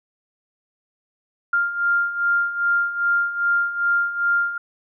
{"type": "beating tone pair", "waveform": "sine", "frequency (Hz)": [1397, 1399.5], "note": ["F6", "F6"], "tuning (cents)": [0, 3], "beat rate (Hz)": 2.5, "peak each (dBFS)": [-24, -19], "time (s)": [1.53, 4.58], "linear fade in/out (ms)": 5, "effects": []}